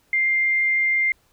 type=tone; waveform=sine; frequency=2102 Hz; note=C7; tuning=7 cents sharp; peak=-17 dBFS; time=0.13-1.12 s; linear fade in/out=2 ms; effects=pink hiss -62 dBFS RMS until 1.32 s